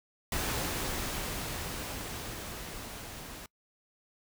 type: noise with level ramp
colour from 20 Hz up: pink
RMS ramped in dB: -32 to -45 dBFS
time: 0.32-3.46 s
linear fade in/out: 2 ms
effects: noise-tail reverb RT60 0.1 s tail -25 dB re dry